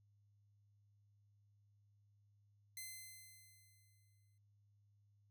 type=tone with exponential decay; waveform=5% pulse; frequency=2060 Hz; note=C7; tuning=28 cents flat; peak=-36 dBFS; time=2.77-4.38 s; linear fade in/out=2 ms; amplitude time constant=350 ms; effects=added 102 Hz sine -70 dBFS peak until 5.3 s